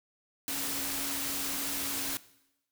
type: tone in noise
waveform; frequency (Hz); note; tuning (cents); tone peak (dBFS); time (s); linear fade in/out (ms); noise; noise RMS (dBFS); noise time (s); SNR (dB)
sine; 277.2; C#4; 0; -43; 0.48-2.17; 0; white; -34; 0.48-2.17; -12
effects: noise-tail reverb RT60 0.9 s tail -19 dB re dry